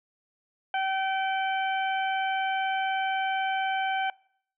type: harmonic tone with a mistuned harmonic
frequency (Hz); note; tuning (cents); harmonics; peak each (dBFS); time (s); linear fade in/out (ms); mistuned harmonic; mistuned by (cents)
768; G5; -36; 1 / 2 / 3 / 4; -26 / -32 / -36 / -38; 0.74-4.1; 2; 3; +17
effects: noise-tail reverb RT60 0.6 s tail -24 dB re dry